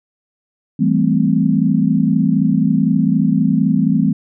sine chord, A minor seventh, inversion second, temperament equal with one note detuned, 164.81 / 196 / 220 / 258.6 Hz, E3 / G3 / A3 / C4, 0 / 0 / 0 / -20 cents, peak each -17 dBFS, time 0.79-4.13 s, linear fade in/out 10 ms, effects none

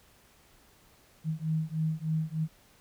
sine beating tone pair, 156.6 / 159.9 Hz, D#3 / D#3, +11 / +48 cents, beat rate 3.3 Hz, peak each -31 dBFS, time 1.24-2.48 s, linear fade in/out 50 ms, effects pink hiss -61 dBFS RMS until 2.8 s

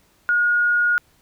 sine tone, 1438 Hz, F#6, 50 cents flat, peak -15 dBFS, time 0.29-0.98 s, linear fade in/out 0 ms, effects pink hiss -59 dBFS RMS until 1.21 s

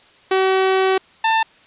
sawtooth tone pair in turn, 380 / 892.4 Hz, F#4 / A5, +46 / +24 cents, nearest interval octave + minor third, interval 1478 cents, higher second, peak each -10 dBFS, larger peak neither, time 0.31-0.98 / 1.24-1.43 s, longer first, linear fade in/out 5 ms, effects white hiss -50 dBFS RMS until 1.66 s + resampled to 8000 Hz

